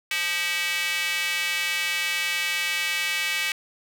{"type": "tone with high-pass filter", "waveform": "square", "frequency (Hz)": 174.61, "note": "F3", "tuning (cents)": 0, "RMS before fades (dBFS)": -26, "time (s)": [0.11, 3.52], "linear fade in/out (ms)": 2, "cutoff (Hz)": 2300, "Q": 2.8, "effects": []}